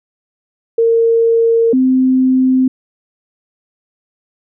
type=tone pair in turn; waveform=sine; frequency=458.7 / 258.9 Hz; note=A#4 / C4; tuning=-28 / -18 cents; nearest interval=minor seventh; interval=990 cents; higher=first; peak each=-8 dBFS; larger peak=neither; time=0.78-1.73 / 1.73-2.68 s; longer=neither; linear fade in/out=5 ms; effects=none